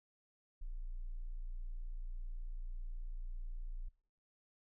sine tone, 29.14 Hz, A#0, in tune, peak -40 dBFS, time 0.61-3.89 s, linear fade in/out 10 ms, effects noise-tail reverb RT60 0.6 s tail -23 dB re dry

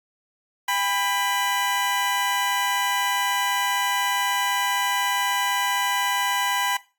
20% pulse tone pair together, 801 / 992 Hz, G5 / B5, +37 / +7 cents, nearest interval major third, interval 370 cents, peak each -22 / -18 dBFS, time 0.68-6.77 s, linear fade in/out 5 ms, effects noise-tail reverb RT60 0.3 s tail -18 dB re dry + Opus 48 kbps

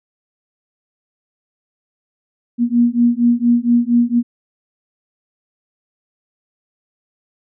sine beating tone pair, 236.4 / 240.7 Hz, A#3 / B3, +24 / -44 cents, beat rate 4.3 Hz, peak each -14 dBFS, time 2.58-4.23 s, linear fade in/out 50 ms, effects none

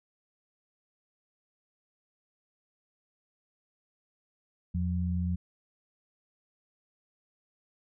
sine tone pair together, 84.34 / 178.5 Hz, E2 / F3, +40 / +38 cents, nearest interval octave + minor second, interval 1298 cents, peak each -29 / -31 dBFS, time 4.74-5.36 s, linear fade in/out 10 ms, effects none

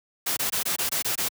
white noise bursts, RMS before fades -26 dBFS, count 8, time 0.26-1.287 s, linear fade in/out 10 ms, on 110 ms, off 21 ms, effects high-pass 80 Hz 12 dB/octave

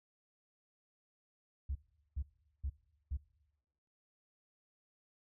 sine tone bursts, 69.3 Hz, C#2, in tune, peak -33 dBFS, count 4, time 1.69-3.172 s, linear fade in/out 10 ms, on 63 ms, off 410 ms, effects noise-tail reverb RT60 1.0 s tail -21 dB re dry + tanh soft clip ceiling -31 dBFS

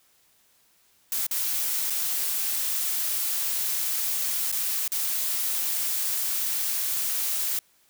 blue noise with dropouts, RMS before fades -27 dBFS, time 1.12-7.59 s, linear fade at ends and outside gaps 1 ms, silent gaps 1.266-1.311 / 1.9-1.904 / 4.516-4.525 / 4.878-4.919 s, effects white hiss -63 dBFS RMS until 7.89 s

